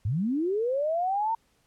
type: linear sweep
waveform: sine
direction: up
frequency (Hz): 88.3 to 923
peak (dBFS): -24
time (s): 0.05-1.35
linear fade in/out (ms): 5
effects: pink hiss -68 dBFS RMS until 1.66 s + low-pass 12000 Hz 12 dB/octave